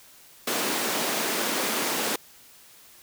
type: high-pass noise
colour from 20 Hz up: pink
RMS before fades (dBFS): -27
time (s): 0.47-2.16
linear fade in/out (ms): 5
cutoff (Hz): 230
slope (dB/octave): 24
effects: white hiss -52 dBFS RMS until 3.02 s